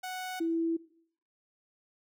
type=tone pair in turn; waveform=sawtooth / sine; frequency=740 / 330.3 Hz; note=F#5 / E4; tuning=0 / +4 cents; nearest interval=octave + major second; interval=1396 cents; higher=first; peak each=-32 / -27 dBFS; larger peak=second; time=0.03-0.4 / 0.4-0.77 s; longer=neither; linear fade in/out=10 ms; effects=noise-tail reverb RT60 0.6 s tail -19 dB re dry

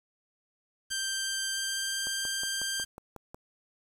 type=tone with pitch glide; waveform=10% pulse; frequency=1572 to 1582 Hz; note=G6 to G6; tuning=+4 to +15 cents; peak=-21 dBFS; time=0.9-2.85 s; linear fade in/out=20 ms; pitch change=+11 cents; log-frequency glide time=1.2-2.03 s
type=click train; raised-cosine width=1 ms; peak=-29 dBFS; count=8; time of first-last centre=2.07-3.345 s; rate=5.49 Hz
effects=low-pass 12000 Hz 12 dB/octave + 8-bit

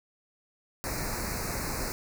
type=band-stop noise; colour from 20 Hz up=pink; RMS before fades=-33 dBFS; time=0.84-1.92 s; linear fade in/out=0 ms; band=2500 to 4100 Hz; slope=96 dB/octave; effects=none

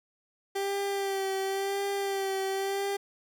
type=tone with vibrato; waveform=30% pulse; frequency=392 Hz; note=G4; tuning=in tune; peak=-26 dBFS; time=0.55-2.97 s; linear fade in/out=10 ms; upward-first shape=sine; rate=0.94 Hz; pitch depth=30 cents each way; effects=none

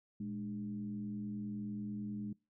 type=tone with frequency modulation; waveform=sine; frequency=207.7 Hz; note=G#3; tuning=in tune; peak=-38 dBFS; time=0.2-2.33 s; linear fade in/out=5 ms; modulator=90.7 Hz; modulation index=0.63; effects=noise-tail reverb RT60 0.3 s tail -26 dB re dry

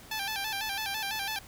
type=tone with vibrato; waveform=10% pulse; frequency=830.6 Hz; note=G#5; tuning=in tune; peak=-23 dBFS; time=0.11-1.39 s; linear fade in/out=5 ms; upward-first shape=square; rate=6 Hz; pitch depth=83 cents each way; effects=pink hiss -51 dBFS RMS until 1.47 s

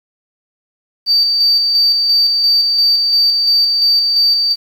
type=tone with tremolo; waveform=sine; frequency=4625 Hz; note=D8; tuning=27 cents flat; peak=-7 dBFS; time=1.06-4.56 s; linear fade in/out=50 ms; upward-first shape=square; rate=2.9 Hz; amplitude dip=35%; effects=tanh soft clip ceiling -5 dBFS + 7-bit

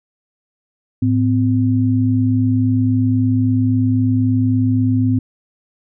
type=tone pair together; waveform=sine; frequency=107.7 / 256.2 Hz; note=A2 / C4; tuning=-37 / -36 cents; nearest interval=octave + minor third; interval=1501 cents; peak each=-15 dBFS; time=1.02-5.19 s; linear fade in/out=5 ms; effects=none

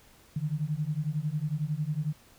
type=beating tone pair; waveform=sine; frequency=146.2 / 157.2 Hz; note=D3 / D#3; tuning=-7 / +18 cents; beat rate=11 Hz; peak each=-31 dBFS; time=0.36-2.13 s; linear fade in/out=5 ms; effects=pink hiss -58 dBFS RMS until 2.38 s

